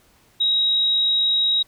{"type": "tone", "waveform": "sine", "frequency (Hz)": 3813, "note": "A#7", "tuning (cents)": 38, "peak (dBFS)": -16, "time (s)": [0.4, 1.63], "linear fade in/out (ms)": 10, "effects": ["pink hiss -57 dBFS RMS until 1.67 s"]}